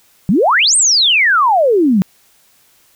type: exponential two-way sweep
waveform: sine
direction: up then down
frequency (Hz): 164.81 to 8870 to 177.8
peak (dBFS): -8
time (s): 0.29-2.02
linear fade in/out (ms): 0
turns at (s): 0.76
effects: white hiss -52 dBFS RMS until 2.95 s